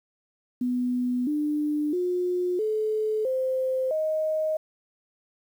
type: tone with pitch steps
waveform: sine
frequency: 248.1 / 298.5 / 359.1 / 432 / 519.7 / 625.2 Hz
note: B3 / D4 / F4 / A4 / C5 / D#5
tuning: +8 / +28 / +48 / -32 / -12 / +8 cents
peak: -23 dBFS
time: 0.61-4.57 s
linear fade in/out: 5 ms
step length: 660 ms
effects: 9-bit